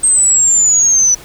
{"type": "linear sweep", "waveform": "sine", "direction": "down", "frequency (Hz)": [8372, 5920], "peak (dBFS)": -7, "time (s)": [0.03, 1.15], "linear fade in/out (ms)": 10, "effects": ["pink hiss -36 dBFS RMS until 1.24 s"]}